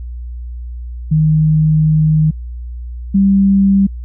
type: tone pair in turn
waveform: sine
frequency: 155.56 / 195.99 Hz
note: D#3 / G3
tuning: 0 / 0 cents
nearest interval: major third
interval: 400 cents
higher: second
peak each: -8 / -7 dBFS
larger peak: second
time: 1.11-2.31 / 3.14-3.87 s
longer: first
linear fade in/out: 10 ms
effects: added 60 Hz sine -23 dBFS peak until 4.04 s